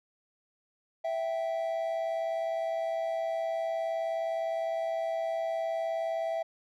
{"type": "tone pair together", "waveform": "triangle", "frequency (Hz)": [659.3, 778.8], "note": ["E5", "G5"], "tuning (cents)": [0, -12], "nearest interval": "minor third", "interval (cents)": 288, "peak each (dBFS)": [-28, -35], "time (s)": [1.04, 6.43], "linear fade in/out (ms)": 10, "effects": []}